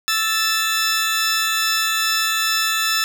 15% pulse tone pair together, 1319.4 / 1760 Hz, E6 / A6, +1 / 0 cents, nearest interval perfect fourth, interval 499 cents, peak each -14 dBFS, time 0.08-3.04 s, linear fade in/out 0 ms, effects none

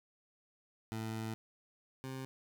20% pulse tone pair in turn, 111 / 132 Hz, A2 / C3, +16 / +16 cents, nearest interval minor third, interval 300 cents, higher second, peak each -33 / -36 dBFS, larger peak first, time 0.92-1.34 / 2.04-2.25 s, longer first, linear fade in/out 0 ms, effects none

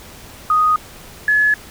sine tone pair in turn, 1244.5 / 1705.9 Hz, D#6 / G#6, 0 / +46 cents, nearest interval perfect fourth, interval 546 cents, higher second, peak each -11 dBFS, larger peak neither, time 0.5-0.76 / 1.28-1.54 s, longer neither, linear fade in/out 2 ms, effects pink hiss -39 dBFS RMS until 1.7 s

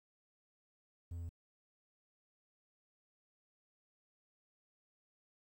triangle tone with pitch steps, 85.7 / 85.11 / 84.52 Hz, F2 / F2 / E2, -32 / -44 / +44 cents, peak -39 dBFS, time 1.11-1.293 s, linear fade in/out 5 ms, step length 61 ms, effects 12-bit

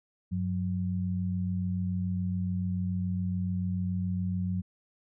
sine tone pair together, 95.38 / 182.4 Hz, G2 / F#3, -47 / -24 cents, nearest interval major seventh, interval 1123 cents, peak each -31 / -30 dBFS, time 0.31-4.62 s, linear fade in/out 20 ms, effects none

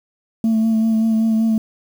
sine tone with vibrato, 222.6 Hz, A3, 20 cents sharp, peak -11 dBFS, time 0.44-1.58 s, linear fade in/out 2 ms, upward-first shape sine, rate 5.2 Hz, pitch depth 22 cents each way, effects tanh soft clip ceiling -12 dBFS + 7-bit

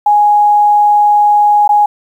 sine tone with dropouts, 830.6 Hz, G#5, in tune, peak -5 dBFS, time 0.06-1.86 s, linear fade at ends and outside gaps 5 ms, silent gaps 1.678-1.691 s, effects 7-bit

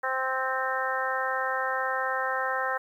harmonic tone, 261.5 Hz, C4, 1 cent flat, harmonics 2 / 3 / 4 / 5 / 6 / 7, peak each -33 / -33 / -33 / -33 / -33 / -33 dBFS, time 0.03-2.78 s, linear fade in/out 10 ms, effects 10-bit

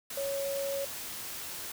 sine tone in noise, 554.4 Hz, C#5, in tune, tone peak -31 dBFS, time 0.17-0.85 s, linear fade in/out 5 ms, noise white, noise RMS -40 dBFS, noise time 0.1-1.72 s, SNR +6 dB, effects none

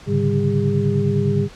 sine tone cluster, 105.1 / 138.6 / 148.4 / 198.5 / 404.2 Hz, G#2 / C#3 / D3 / G3 / G#4, +21 / 0 / +18 / +22 / -47 cents, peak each -22 dBFS, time 0.06-1.49 s, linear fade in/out 50 ms, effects pink hiss -43 dBFS RMS until 1.55 s + low-pass 6000 Hz 12 dB/octave

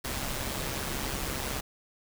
pink noise with amplitude modulation, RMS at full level -31 dBFS, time 0.04-1.61 s, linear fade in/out 10 ms, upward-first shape sine, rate 136 Hz, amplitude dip 55%, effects none

